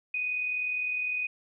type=tone with amplitude modulation; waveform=sine; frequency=2489 Hz; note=D#7; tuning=in tune; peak=-26 dBFS; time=0.14-1.27 s; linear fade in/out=5 ms; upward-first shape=sine; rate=39.9 Hz; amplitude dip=40%; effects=none